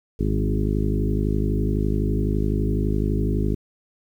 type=harmonic tone with a mistuned harmonic; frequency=51.91 Hz; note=G#1; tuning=in tune; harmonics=1 / 2 / 3 / 4 / 5 / 6 / 7 / 8; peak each=-23 / -26 / -28 / -29 / -30 / -31 / -31 / -32 dBFS; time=0.19-3.55 s; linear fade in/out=10 ms; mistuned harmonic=4; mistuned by=-15 cents; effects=9-bit